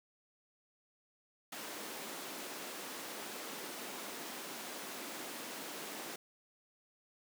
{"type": "high-pass noise", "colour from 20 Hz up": "pink", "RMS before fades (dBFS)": -45, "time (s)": [1.52, 6.16], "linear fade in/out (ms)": 5, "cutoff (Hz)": 230, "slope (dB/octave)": 24, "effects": []}